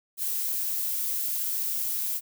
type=noise; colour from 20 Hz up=violet; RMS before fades=-29 dBFS; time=0.17-2.21 s; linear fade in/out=50 ms; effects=none